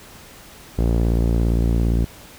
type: tone with low-pass filter sweep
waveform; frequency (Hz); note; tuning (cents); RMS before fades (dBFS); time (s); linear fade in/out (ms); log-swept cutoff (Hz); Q
sawtooth; 57.5; A#1; -23; -18; 0.78-2.05; 10; 490 to 320; 1
effects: pink hiss -43 dBFS RMS until 2.38 s